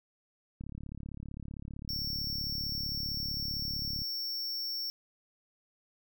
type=click train; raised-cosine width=5 ms; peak=-30 dBFS; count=122; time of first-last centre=0.61-4.018 s; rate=35.5 Hz
type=tone; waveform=square; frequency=5460 Hz; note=F8; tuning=40 cents flat; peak=-34 dBFS; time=1.89-4.9 s; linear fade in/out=0 ms
effects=none